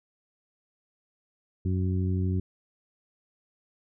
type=harmonic tone; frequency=92.5 Hz; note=F#2; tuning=in tune; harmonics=1 / 2 / 3 / 4; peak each=-25 / -31 / -36 / -38 dBFS; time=1.65-2.4 s; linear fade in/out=5 ms; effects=none